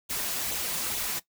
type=noise with flanger; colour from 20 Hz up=white; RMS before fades=-31 dBFS; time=0.09-1.2 s; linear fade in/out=20 ms; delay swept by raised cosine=0.28 to 5.98 ms; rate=2.3 Hz; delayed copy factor=+0.55; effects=noise-tail reverb RT60 0.1 s tail -17 dB re dry